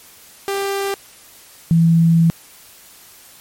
sawtooth / sine tone pair in turn, 395.3 / 165.82 Hz, G4 / E3, +15 / +11 cents, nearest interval octave + minor third, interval 1504 cents, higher first, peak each -15 / -9 dBFS, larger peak second, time 0.48-0.94 / 1.71-2.3 s, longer second, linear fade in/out 0 ms, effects white hiss -44 dBFS RMS until 3.4 s + MP3 64 kbps

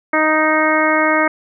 harmonic tone, 311.1 Hz, D#4, in tune, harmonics 1 / 2 / 3 / 4 / 5 / 6 / 7, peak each -19 / -18 / -21 / -19 / -21 / -21 / -20 dBFS, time 0.13-1.28 s, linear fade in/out 5 ms, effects none

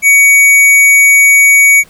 sine tone with hard clipping, 2250 Hz, C#7, 25 cents sharp, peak -4 dBFS, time 0.02-1.84 s, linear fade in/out 50 ms, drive 17 dB, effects pink hiss -43 dBFS RMS until 1.89 s

